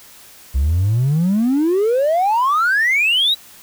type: exponential sweep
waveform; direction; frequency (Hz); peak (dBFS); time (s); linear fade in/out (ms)
triangle; up; 62.8 to 3951; -10; 0.54-3.35; 20
effects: tanh soft clip ceiling -9 dBFS + white hiss -43 dBFS RMS until 3.62 s